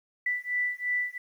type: beating tone pair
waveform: sine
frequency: 1975.5 / 1978.4 Hz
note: B6 / B6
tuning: 0 / +3 cents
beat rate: 2.9 Hz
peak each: -30 dBFS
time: 0.26-1.18 s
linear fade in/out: 5 ms
effects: 10-bit